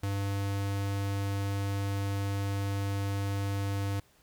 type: tone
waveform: square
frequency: 99.4 Hz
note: G2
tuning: 25 cents sharp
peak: -30 dBFS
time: 0.03-4 s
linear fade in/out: 5 ms
effects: pink hiss -64 dBFS RMS until 4.22 s